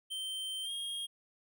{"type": "tone with pitch glide", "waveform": "square", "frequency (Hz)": [3120, 3251], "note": ["G7", "G#7"], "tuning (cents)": [-9, -38], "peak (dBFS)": -37, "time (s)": [0.1, 1.07], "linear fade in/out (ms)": 20, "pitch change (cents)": 71, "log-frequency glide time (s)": [0.63, 0.71], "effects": []}